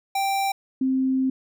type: tone pair in turn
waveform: square / sine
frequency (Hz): 784 / 262.5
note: G5 / C4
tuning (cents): 0 / +6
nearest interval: octave + perfect fifth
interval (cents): 1894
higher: first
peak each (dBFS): -22 / -19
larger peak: second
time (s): 0.15-0.52 / 0.81-1.3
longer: second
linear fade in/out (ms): 5
effects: none